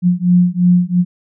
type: beating tone pair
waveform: sine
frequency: 176.6 / 179.5 Hz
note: F3 / F3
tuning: +20 / +48 cents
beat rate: 2.9 Hz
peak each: -12 dBFS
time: 0.02-1.05 s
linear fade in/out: 50 ms
effects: none